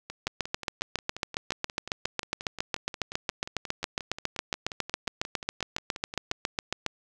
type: two click trains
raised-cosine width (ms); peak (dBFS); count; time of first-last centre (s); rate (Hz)
0.2; -20 / -10; 36 / 49; 0.1-6.317 / 0.27-6.863; 5.63 / 7.28
effects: none